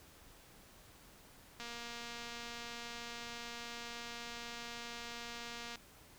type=click train; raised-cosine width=0.2 ms; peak=-29 dBFS; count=982; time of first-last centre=1.6-5.757 s; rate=236 Hz; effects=pink hiss -60 dBFS RMS until 6.18 s